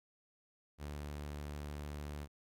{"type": "tone", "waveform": "sawtooth", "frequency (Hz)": 73.42, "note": "D2", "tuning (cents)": 0, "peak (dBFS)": -38, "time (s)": [0.78, 2.28], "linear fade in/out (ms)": 50, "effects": ["AAC 64 kbps"]}